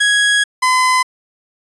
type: tone pair in turn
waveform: 30% pulse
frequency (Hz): 1661.2 / 1018.5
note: G#6 / C6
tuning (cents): 0 / -47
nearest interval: minor sixth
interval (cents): 847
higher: first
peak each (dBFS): -8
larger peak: neither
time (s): 0-0.44 / 0.62-1.03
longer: first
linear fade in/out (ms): 10
effects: resampled to 24000 Hz